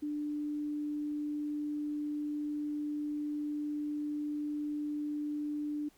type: tone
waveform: sine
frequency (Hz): 296.5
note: D4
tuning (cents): +17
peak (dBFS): -33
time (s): 0.02-5.89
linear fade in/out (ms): 10
effects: pink hiss -66 dBFS RMS until 5.97 s